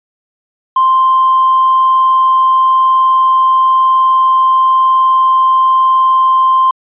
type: tone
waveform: triangle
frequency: 1046.5 Hz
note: C6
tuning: in tune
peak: -3 dBFS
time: 0.76-6.71 s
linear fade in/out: 5 ms
effects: tanh soft clip ceiling -3 dBFS + resampled to 8000 Hz